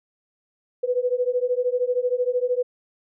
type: beating tone pair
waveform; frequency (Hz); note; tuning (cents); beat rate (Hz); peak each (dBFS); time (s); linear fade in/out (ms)
sine; 489.9 / 502.9; B4 / B4; -14 / +31; 13; -23; 0.83-2.63; 10
effects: none